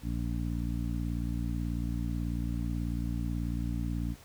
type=harmonic tone; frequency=58.27 Hz; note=A#1; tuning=in tune; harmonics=1 / 2 / 3 / 4 / 5; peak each=-33 / -36 / -38 / -39 / -40 dBFS; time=0.02-4.16 s; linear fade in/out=50 ms; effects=pink hiss -55 dBFS RMS until 4.24 s